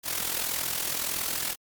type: noise with amplitude modulation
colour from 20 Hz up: white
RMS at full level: -27 dBFS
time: 0.03-1.56 s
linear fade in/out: 50 ms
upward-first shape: sine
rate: 41.6 Hz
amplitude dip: 65%
effects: MP3 96 kbps